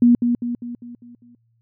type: tone with echo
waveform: sine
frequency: 239.9 Hz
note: A#3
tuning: 50 cents sharp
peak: -9 dBFS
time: 0.02-0.15 s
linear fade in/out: 2 ms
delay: 200 ms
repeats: 6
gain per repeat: -6 dB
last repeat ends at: 1.35 s
effects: added 115 Hz sine -60 dBFS peak until 1.61 s